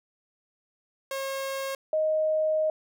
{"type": "tone pair in turn", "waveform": ["sawtooth", "sine"], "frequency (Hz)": [541, 623.9], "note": ["C#5", "D#5"], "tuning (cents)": [-42, 5], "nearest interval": "major second", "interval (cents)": 247, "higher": "second", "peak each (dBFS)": [-26, -22], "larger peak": "second", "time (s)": [[1.11, 1.75], [1.93, 2.7]], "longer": "second", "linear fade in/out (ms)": 2, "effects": []}